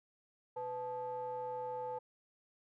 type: ring-modulated tone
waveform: triangle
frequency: 185.7 Hz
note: F#3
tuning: 7 cents sharp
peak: -33 dBFS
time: 0.56-1.99 s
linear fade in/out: 10 ms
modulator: 686 Hz
effects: none